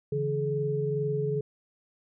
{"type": "tone cluster", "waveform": "sine", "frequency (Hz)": [142.6, 164.9, 425.5], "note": ["C#3", "E3", "G#4"], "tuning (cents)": [49, 1, 42], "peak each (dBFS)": [-30, -36, -28], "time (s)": [0.12, 1.41], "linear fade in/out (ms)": 5, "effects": []}